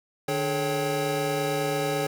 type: tone cluster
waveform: square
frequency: 151.5 / 294.7 / 425.4 / 551 / 783 Hz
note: D#3 / D4 / G#4 / C#5 / G5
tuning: -46 / +6 / +42 / -11 / -2 cents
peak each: -33 / -35 / -30 / -31 / -33 dBFS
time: 0.28-2.07 s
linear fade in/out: 5 ms
effects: none